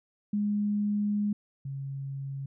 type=tone pair in turn; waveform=sine; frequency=206.8 / 137.15 Hz; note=G#3 / C#3; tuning=-7 / -18 cents; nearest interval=perfect fifth; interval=711 cents; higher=first; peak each=-25 / -33 dBFS; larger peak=first; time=0.33-1.33 / 1.65-2.46 s; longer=first; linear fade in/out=5 ms; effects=none